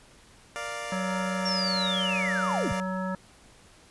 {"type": "chord", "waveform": "15% pulse", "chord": "Bb major", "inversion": "none", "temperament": "equal", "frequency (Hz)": [466.2, 587.3, 698.5], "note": ["Bb4", "D5", "F5"], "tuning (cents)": [0, 0, 0], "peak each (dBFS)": [-35, -29, -31], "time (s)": [0.56, 2.8], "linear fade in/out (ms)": 0}
{"type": "harmonic tone", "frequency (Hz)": 187.1, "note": "F#3", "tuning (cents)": 20, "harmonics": [1, 3, 5, 7, 9], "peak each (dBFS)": [-30, -35, -37, -38, -40], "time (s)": [0.92, 3.15], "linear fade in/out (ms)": 2}
{"type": "linear sweep", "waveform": "sine", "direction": "down", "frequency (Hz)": [5570, 30.81], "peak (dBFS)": -27, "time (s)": [1.45, 2.73], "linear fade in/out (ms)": 10}
{"effects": ["pink hiss -55 dBFS RMS until 3.9 s", "resampled to 24000 Hz"]}